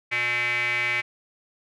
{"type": "tone with band-pass filter", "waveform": "square", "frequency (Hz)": 120.5, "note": "B2", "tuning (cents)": -42, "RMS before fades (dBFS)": -25, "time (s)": [0.11, 1.02], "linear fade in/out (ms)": 20, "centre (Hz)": 2200, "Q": 8.6, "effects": []}